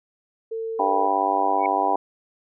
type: tone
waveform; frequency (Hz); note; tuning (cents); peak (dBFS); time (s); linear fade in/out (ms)
sine; 450; A4; +39; -26; 0.51-1.07; 10
type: harmonic tone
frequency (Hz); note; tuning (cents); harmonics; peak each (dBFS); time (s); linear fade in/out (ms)
97.9; G2; -2; 3 / 4 / 5 / 6 / 7 / 8 / 9 / 10; -31 / -30 / -32 / -32 / -27 / -22 / -32 / -24; 0.79-1.96; 5
type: tone with exponential growth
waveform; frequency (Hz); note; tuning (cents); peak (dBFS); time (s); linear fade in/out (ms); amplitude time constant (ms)
sine; 2239; C#7; +17; -25; 1.58-1.66; 2; 17
effects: none